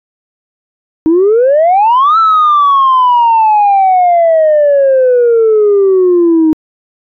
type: exponential two-way sweep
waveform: sine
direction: up then down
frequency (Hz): 310 to 1339 to 310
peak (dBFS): -3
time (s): 1.06-6.53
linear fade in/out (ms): 0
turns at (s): 2.18
effects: tanh soft clip ceiling -2 dBFS